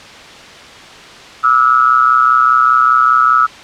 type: tone with amplitude modulation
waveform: sine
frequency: 1300 Hz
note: E6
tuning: 24 cents flat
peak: -3 dBFS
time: 1.43-3.47 s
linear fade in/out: 20 ms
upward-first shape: sine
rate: 125 Hz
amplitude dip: 85%
effects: white hiss -34 dBFS RMS until 3.63 s + low-pass 4000 Hz 12 dB/octave